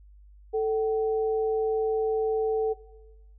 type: tone pair together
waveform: sine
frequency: 440 / 761.8 Hz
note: A4 / G5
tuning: 0 / -50 cents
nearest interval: minor seventh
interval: 950 cents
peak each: -23 / -34 dBFS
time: 0.53-2.74 s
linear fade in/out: 20 ms
effects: noise-tail reverb RT60 1.0 s tail -17 dB re dry + added 50 Hz sine -49 dBFS peak until 3.38 s